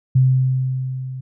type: tone with level ramp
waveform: sine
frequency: 130 Hz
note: C3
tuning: 11 cents flat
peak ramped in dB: -9 to -27 dBFS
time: 0.15-1.21 s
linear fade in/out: 10 ms
effects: none